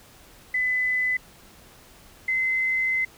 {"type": "tone pair in turn", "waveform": "sine", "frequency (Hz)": [2008, 2054], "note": ["B6", "C7"], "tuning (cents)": [28, -33], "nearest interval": "unison", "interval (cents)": 39, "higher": "second", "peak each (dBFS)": -21, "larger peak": "neither", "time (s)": [[0.54, 1.17], [2.28, 3.05]], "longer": "second", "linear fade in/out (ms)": 5, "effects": ["pink hiss -51 dBFS RMS until 3.17 s"]}